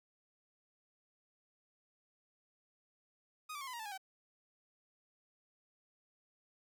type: tone with pitch steps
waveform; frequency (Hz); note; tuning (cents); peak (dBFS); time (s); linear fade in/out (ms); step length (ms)
sawtooth; 1244.5 / 1161.2 / 1083.4 / 1010.8 / 943.2 / 880 / 821.1 / 766.1; D#6 / D6 / C#6 / B5 / A#5 / A5 / G#5 / G5; 0 / -20 / -40 / +40 / +20 / 0 / -20 / -40; -39; 3.49-3.978; 10; 61
effects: none